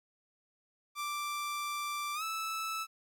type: tone with pitch glide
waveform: sawtooth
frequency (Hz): 1175 to 1311.3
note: D6 to E6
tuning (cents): +1 to -9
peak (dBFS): -31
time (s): 0.95-2.87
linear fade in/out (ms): 50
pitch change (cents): +190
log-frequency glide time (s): 2.14-2.23
effects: 12-bit